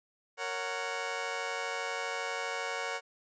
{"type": "chord", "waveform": "15% pulse", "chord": "F# major", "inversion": "first", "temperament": "just", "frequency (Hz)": [462.5, 555, 740], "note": ["A#4", "C#5", "F#5"], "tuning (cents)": [-14, 2, 0], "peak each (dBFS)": -32, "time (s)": [0.37, 3.01], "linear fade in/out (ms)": 50, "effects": ["resampled to 16000 Hz"]}